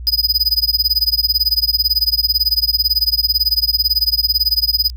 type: tone with tremolo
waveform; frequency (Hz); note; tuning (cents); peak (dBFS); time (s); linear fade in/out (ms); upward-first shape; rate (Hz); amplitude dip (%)
square; 4978; D#8; 0; -10; 0.07-4.9; 0; sine; 18; 100
effects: added 60 Hz sine -26 dBFS peak until 4.96 s